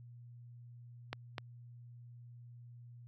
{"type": "clicks", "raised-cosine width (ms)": 0.3, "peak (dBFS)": -22, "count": 2, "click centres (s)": [1.13, 1.382], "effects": ["added 120 Hz sine -51 dBFS peak until 3.07 s"]}